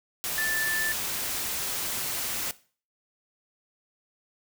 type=tone in noise; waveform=sine; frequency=1760 Hz; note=A6; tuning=in tune; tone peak=-26 dBFS; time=0.38-0.92 s; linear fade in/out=0 ms; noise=white; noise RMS=-31 dBFS; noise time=0.24-2.51 s; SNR=+2 dB; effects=noise-tail reverb RT60 0.4 s tail -18 dB re dry